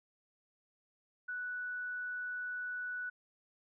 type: tone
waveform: sine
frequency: 1480 Hz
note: F#6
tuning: in tune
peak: -37 dBFS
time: 1.28-3.1 s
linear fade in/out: 10 ms
effects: none